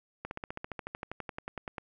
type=slowing click train; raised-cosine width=0.5 ms; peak=-22 dBFS; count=20; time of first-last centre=0.25-1.782 s; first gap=61 ms; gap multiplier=1.03; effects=none